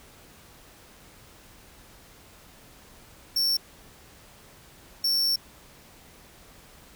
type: tone bursts at uneven times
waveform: 45% pulse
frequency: 5450 Hz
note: F8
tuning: 43 cents flat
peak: -22 dBFS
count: 2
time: 3.36-3.57 / 5.04-5.36 s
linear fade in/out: 5 ms
effects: pink hiss -52 dBFS RMS until 6.95 s